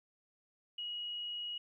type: tone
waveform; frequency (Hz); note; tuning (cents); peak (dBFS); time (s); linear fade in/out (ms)
sine; 2900; F#7; -35; -38; 0.78-1.58; 5
effects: 13-bit